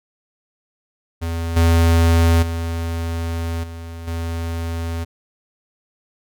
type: tone with level steps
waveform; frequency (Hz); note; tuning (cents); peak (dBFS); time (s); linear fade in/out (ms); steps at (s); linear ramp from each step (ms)
square; 83.3; E2; +19; -22 / -12 / -22 / -31 / -23; 1.21-5.05; 20; 1.56 / 2.42 / 3.63 / 4.07; 10
effects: none